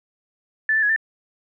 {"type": "tone with pitch steps", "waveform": "sine", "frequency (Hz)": [1752, 1766, 1675, 1781], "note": ["A6", "A6", "G#6", "A6"], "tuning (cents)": [-8, 6, 14, 21], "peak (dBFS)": -16, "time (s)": [0.69, 0.962], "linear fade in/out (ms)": 2, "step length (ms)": 68, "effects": []}